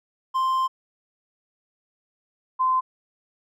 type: tone pair in turn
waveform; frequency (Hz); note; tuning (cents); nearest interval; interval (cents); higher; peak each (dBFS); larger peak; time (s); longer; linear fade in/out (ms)
triangle / sine; 1046.5 / 1033.3; C6 / C6; 0 / -22; unison; 22; first; -18 / -18; neither; 0.34-0.68 / 2.59-2.81; first; 20
effects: none